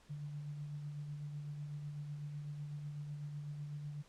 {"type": "tone with tremolo", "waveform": "sine", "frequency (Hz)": 146.83, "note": "D3", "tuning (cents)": 0, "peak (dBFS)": -40, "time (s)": [0.09, 4.03], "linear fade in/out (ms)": 20, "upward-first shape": "sine", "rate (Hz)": 8, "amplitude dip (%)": 35, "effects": ["pink hiss -66 dBFS RMS until 4.08 s", "low-pass 8000 Hz 12 dB/octave"]}